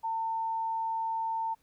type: tone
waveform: sine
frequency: 900 Hz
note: A5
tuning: 39 cents sharp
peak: -29 dBFS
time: 0.03-1.55 s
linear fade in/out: 20 ms
effects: pink hiss -70 dBFS RMS until 1.62 s